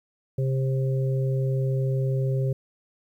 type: harmonic tone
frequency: 132.8 Hz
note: C3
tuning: 26 cents sharp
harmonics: 1 / 3 / 4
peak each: -22 / -32 / -34 dBFS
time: 0.38-2.53 s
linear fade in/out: 5 ms
effects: 10-bit